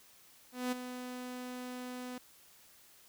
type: tone with ADSR envelope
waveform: sawtooth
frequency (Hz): 250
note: B3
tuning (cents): +21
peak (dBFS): -27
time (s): 0.52-2.18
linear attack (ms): 200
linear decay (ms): 14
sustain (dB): -10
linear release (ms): 3
effects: white hiss -61 dBFS RMS until 3.08 s